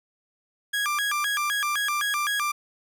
30% pulse tone with vibrato, 1400 Hz, F6, 4 cents sharp, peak -21 dBFS, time 0.73-2.52 s, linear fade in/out 10 ms, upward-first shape square, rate 3.9 Hz, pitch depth 290 cents each way, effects none

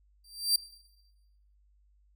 sawtooth tone with exponential growth, 4699 Hz, D8, in tune, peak -17 dBFS, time 0.24-0.56 s, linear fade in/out 5 ms, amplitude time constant 69 ms, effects noise-tail reverb RT60 1.0 s tail -18 dB re dry + added 50 Hz sine -62 dBFS peak until 2.15 s

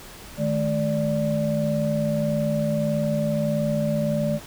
sine tone cluster, 154.3 / 215.9 / 586 Hz, D#3 / A3 / D5, -14 / -33 / -4 cents, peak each -25 dBFS, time 0.37-4.4 s, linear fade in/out 50 ms, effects pink hiss -42 dBFS RMS until 4.46 s

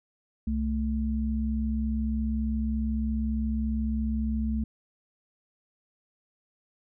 sine tone pair together, 65.57 / 220 Hz, C2 / A3, +4 / 0 cents, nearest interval octave + major sixth, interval 2096 cents, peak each -28 dBFS, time 0.47-4.64 s, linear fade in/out 5 ms, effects none

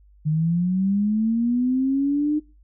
sine linear sweep, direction up, 150 to 304.8 Hz, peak -18 dBFS, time 0.25-2.4 s, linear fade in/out 20 ms, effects noise-tail reverb RT60 0.3 s tail -25 dB re dry + added 50 Hz sine -50 dBFS peak until 2.63 s

